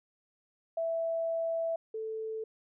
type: tone pair in turn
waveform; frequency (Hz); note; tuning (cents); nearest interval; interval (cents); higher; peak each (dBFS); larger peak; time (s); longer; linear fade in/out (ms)
sine; 660 / 440.5; E5 / A4; +2 / +2; perfect fifth; 700; first; -29 / -34; first; 0.77-1.76 / 1.94-2.44; first; 5
effects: none